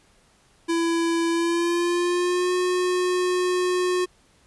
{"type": "tone with pitch glide", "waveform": "square", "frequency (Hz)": [334.2, 362.3], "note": ["E4", "F#4"], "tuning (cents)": [24, -36], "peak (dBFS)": -21, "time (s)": [0.68, 4.06], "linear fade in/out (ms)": 20, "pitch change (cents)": 140, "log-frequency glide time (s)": [1.29, 2.53], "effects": ["pink hiss -59 dBFS RMS until 4.46 s", "resampled to 24000 Hz"]}